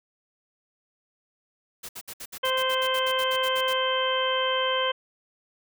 white noise bursts, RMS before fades -38 dBFS, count 16, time 1.83-3.735 s, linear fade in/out 10 ms, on 60 ms, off 63 ms
harmonic tone, 520 Hz, C5, 11 cents flat, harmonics 1 / 2 / 3 / 4 / 5 / 6, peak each -27 / -28 / -32 / -35 / -38 / -28 dBFS, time 2.43-4.92 s, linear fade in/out 10 ms
effects none

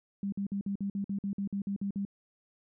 sine tone bursts, 198.9 Hz, G3, 25 cents sharp, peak -30 dBFS, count 13, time 0.23-2.051 s, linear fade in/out 2 ms, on 93 ms, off 51 ms, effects none

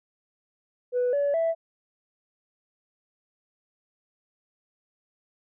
sine tone with pitch steps, 493.9 / 570.6 / 659.3 Hz, B4 / C#5 / E5, 0 / +50 / 0 cents, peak -20 dBFS, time 0.92-1.55 s, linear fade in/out 50 ms, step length 210 ms, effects tanh soft clip ceiling -19 dBFS

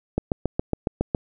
click train, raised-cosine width 2 ms, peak -8 dBFS, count 8, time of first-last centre 0.18-1.148 s, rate 7.23 Hz, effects none

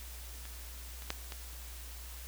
clicks, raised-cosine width 0.2 ms, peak -30 / -30 / -16 / -24 dBFS, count 4, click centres 0.454 / 1.022 / 1.104 / 1.322 s, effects added 60 Hz sine -45 dBFS peak until 2.27 s + white hiss -50 dBFS RMS until 2.27 s

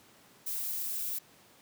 violet noise, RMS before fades -35 dBFS, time 0.46-1.19 s, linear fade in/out 10 ms, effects pink hiss -59 dBFS RMS until 1.61 s + high-pass 150 Hz 12 dB/octave

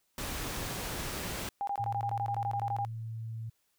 pink noise, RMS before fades -37 dBFS, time 0.18-1.49 s, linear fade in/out 2 ms
sine tone bursts, 805 Hz, G5, 46 cents sharp, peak -30 dBFS, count 15, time 1.61-2.849 s, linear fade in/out 0 ms, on 63 ms, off 21 ms
sine tone, 112.7 Hz, A2, 42 cents sharp, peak -36 dBFS, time 1.79-3.5 s, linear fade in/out 10 ms
effects white hiss -75 dBFS RMS until 3.78 s

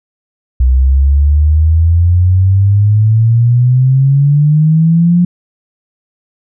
sine exponential sweep, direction up, 62.4 to 178 Hz, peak -5 dBFS, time 0.6-5.25 s, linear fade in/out 5 ms, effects none

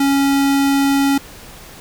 square tone, 277.2 Hz, C#4, in tune, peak -13 dBFS, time 0-1.18 s, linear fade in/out 5 ms, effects pink hiss -38 dBFS RMS until 1.8 s

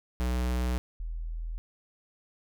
square / sine tone pair in turn, 61.74 / 40.9 Hz, B1 / E1, 0 / -13 cents, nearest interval perfect fifth, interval 713 cents, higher first, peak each -27 / -32 dBFS, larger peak first, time 0.2-0.78 / 1-1.58 s, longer neither, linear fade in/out 0 ms, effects none

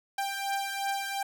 sawtooth beating tone pair, 789 / 791.8 Hz, G5 / G5, +11 / +17 cents, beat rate 2.8 Hz, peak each -28 / -31 dBFS, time 0.18-1.23 s, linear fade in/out 5 ms, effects none

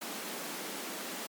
pink high-pass noise, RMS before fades -40 dBFS, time 0.01-1.27 s, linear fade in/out 10 ms, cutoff 190 Hz, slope 48 dB/octave, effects MP3 96 kbps

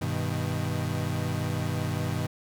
35% pulse chord, G augmented, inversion none, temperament equal, 98 / 123.47 / 155.56 Hz, G2 / B2 / D#3, 0 / 0 / 0 cents, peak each -30 dBFS, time 0.01-2.27 s, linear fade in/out 10 ms, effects none

